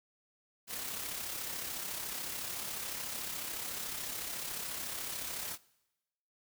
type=noise with amplitude modulation; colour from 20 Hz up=white; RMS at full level=-38 dBFS; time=0.67-5.58 s; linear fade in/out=50 ms; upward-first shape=sine; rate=33.9 Hz; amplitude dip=40%; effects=noise-tail reverb RT60 1.0 s tail -22 dB re dry